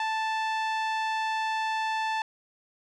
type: tone with low-pass filter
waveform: sawtooth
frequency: 880 Hz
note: A5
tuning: in tune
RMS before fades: -29 dBFS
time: 0-2.22 s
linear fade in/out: 2 ms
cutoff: 3800 Hz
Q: 0.71
effects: none